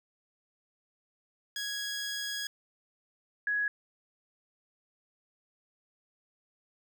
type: tone pair in turn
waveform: 15% pulse / sine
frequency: 1661.2 / 1671.8 Hz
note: G#6 / G#6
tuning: 0 / +11 cents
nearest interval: unison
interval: 11 cents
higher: second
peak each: -27 dBFS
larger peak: neither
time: 1.56-2.47 / 3.47-3.68 s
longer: first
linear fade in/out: 2 ms
effects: none